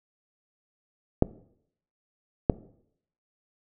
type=clicks; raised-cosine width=2 ms; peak=-4 dBFS; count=2; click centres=1.224 / 2.498 s; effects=noise-tail reverb RT60 0.7 s tail -20 dB re dry